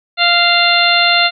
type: harmonic tone with a mistuned harmonic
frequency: 695 Hz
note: F5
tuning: 9 cents flat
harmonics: 1 / 2 / 3 / 4 / 5 / 6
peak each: -16 / -16 / -16 / -16 / -16 / -16 dBFS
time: 0.17-1.31 s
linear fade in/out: 50 ms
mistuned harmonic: 5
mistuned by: +41 cents
effects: none